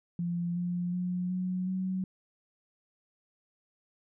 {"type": "tone with pitch steps", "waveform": "sine", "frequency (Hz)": [172.9, 176.33, 179.83, 183.39, 187.03], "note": ["F3", "F3", "F#3", "F#3", "F#3"], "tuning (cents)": [-17, 17, -49, -15, 19], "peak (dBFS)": -29, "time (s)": [0.19, 2.04], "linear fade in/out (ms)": 2, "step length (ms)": 370, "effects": []}